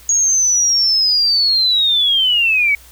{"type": "linear sweep", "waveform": "sine", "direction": "down", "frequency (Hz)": [6660, 2221], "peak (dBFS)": -11, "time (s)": [0.09, 2.75], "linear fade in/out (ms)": 2, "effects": ["added 60 Hz sine -44 dBFS peak until 2.91 s", "white hiss -44 dBFS RMS until 2.91 s"]}